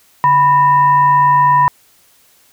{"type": "tone with frequency modulation", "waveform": "sine", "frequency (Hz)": 987.8, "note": "B5", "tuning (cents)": 0, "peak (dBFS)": -7, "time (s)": [0.24, 1.68], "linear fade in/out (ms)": 0, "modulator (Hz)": 844, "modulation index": 0.39, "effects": ["white hiss -51 dBFS RMS until 2.52 s"]}